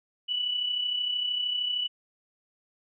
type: tone with amplitude modulation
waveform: sine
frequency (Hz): 2960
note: F#7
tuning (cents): 0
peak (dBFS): -24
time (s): 0.28-1.88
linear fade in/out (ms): 20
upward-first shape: sine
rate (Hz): 33.1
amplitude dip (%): 50
effects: none